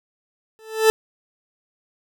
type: tone with exponential growth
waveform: 40% pulse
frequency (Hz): 440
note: A4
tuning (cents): 0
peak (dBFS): -8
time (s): 0.59-0.9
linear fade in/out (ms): 0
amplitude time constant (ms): 67
effects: none